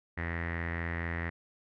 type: tone with low-pass filter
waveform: sawtooth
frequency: 84.3 Hz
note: E2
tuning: 39 cents sharp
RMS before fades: -35 dBFS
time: 0.17-1.3 s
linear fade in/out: 10 ms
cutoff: 1900 Hz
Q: 9.3
effects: none